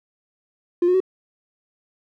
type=tone with pitch steps; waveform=triangle; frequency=349.3 / 362.2 / 375.7 Hz; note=F4 / F#4 / F#4; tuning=0 / -37 / +26 cents; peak=-11 dBFS; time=0.82-1.003 s; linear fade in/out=5 ms; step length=61 ms; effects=tanh soft clip ceiling -11 dBFS